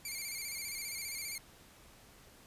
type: tone with vibrato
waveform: 10% pulse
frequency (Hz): 2234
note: C#7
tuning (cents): +13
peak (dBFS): -30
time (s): 0.05-1.38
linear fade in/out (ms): 2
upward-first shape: square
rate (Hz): 15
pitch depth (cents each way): 68
effects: pink hiss -59 dBFS RMS until 2.46 s + resampled to 32000 Hz